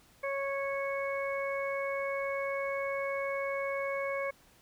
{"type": "harmonic tone", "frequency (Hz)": 552, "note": "C#5", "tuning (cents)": -7, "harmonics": [1, 2, 3, 4], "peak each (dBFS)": [-33, -39, -43, -38], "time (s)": [0.23, 4.31], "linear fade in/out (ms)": 10, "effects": ["pink hiss -62 dBFS RMS until 4.61 s"]}